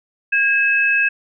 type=tone pair together; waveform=sine; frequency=1630 / 2587 Hz; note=G#6 / E7; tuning=-33 / -33 cents; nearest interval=minor sixth; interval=800 cents; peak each=-16 dBFS; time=0.32-1.09 s; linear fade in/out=10 ms; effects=none